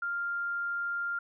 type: tone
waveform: sine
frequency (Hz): 1396.9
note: F6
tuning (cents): 0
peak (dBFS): -30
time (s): 0.02-1.19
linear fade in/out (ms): 5
effects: none